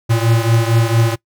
square beating tone pair, 113.3 / 117.7 Hz, A#2 / A#2, -49 / +17 cents, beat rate 4.4 Hz, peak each -14 / -17 dBFS, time 0.09-1.16 s, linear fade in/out 20 ms, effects noise-tail reverb RT60 0.1 s tail -22 dB re dry

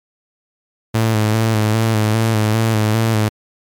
sawtooth tone with vibrato, 110 Hz, A2, in tune, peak -9 dBFS, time 0.94-3.29 s, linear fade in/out 10 ms, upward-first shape square, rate 2.5 Hz, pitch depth 39 cents each way, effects MP3 96 kbps

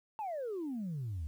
sine exponential sweep, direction down, 901 to 72.1 Hz, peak -34 dBFS, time 0.19-1.27 s, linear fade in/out 0 ms, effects tanh soft clip ceiling -33 dBFS + 11-bit

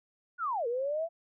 sine linear two-way sweep, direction down then up, 1480 to 456.8 to 681 Hz, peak -29 dBFS, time 0.38-1.09 s, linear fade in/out 50 ms, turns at 0.67 s, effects none

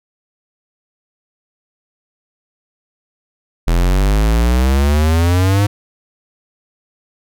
square exponential sweep, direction up, 41.2 to 103.83 Hz, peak -11 dBFS, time 3.67-5.67 s, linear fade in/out 10 ms, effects none

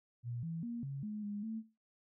sine tone with pitch steps, 119.8 / 164.9 / 235.8 / 138.1 / 211.5 / 205.4 / 222.3 Hz, A#2 / E3 / A#3 / C#3 / G#3 / G#3 / A3, +48 / +1 / +20 / -6 / +32 / -19 / +18 cents, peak -38 dBFS, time 0.23-1.63 s, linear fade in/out 50 ms, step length 200 ms, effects noise-tail reverb RT60 0.3 s tail -19 dB re dry

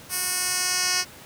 10% pulse tone with band-pass filter sweep, 364.3 Hz, F#4, 27 cents flat, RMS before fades -25 dBFS, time 0.09-1.05 s, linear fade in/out 50 ms, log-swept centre 11000 to 5400 Hz, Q 1.4, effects pink hiss -45 dBFS RMS until 1.25 s + high-pass 80 Hz 12 dB/octave

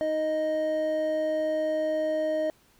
triangle tone pair together, 312.8 / 622.3 Hz, D#4 / D#5, +9 / 0 cents, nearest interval octave, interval 1191 cents, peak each -31 / -23 dBFS, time 0.01-2.5 s, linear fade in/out 0 ms, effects pink hiss -62 dBFS RMS until 2.79 s

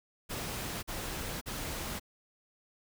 pink noise bursts, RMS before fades -38 dBFS, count 3, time 0.29-1.998 s, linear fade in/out 20 ms, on 540 ms, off 44 ms, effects none

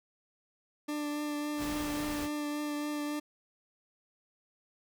40% pulse tone with vibrato, 295.9 Hz, D4, 13 cents sharp, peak -32 dBFS, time 0.88-3.2 s, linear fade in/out 10 ms, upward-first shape triangle, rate 3.6 Hz, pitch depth 16 cents each way
pink noise, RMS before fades -41 dBFS, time 1.57-2.29 s, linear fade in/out 50 ms
effects none

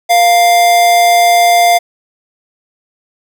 square tone with amplitude modulation, 698.5 Hz, F5, in tune, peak -5 dBFS, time 0.09-1.79 s, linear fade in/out 20 ms, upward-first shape sine, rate 223 Hz, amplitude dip 30%, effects none

